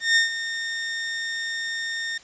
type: tone with ADSR envelope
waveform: sawtooth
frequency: 1828 Hz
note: A#6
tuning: 34 cents flat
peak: -11 dBFS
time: 0-2.18 s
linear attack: 160 ms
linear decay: 130 ms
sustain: -12 dB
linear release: 6 ms
effects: white hiss -49 dBFS RMS until 2.23 s + resampled to 16000 Hz